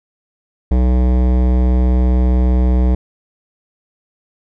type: tone with hard clipping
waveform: sine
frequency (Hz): 62.4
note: B1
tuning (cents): +19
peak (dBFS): -12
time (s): 0.71-2.95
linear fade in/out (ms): 5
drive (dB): 17
effects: none